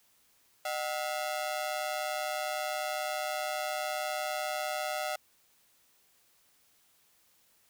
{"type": "ring-modulated tone", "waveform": "sawtooth", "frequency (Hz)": 681, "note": "F5", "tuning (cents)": -44, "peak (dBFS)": -25, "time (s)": [0.65, 5.16], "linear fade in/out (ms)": 5, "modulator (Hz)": 69.9, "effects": ["white hiss -67 dBFS RMS until 7.69 s"]}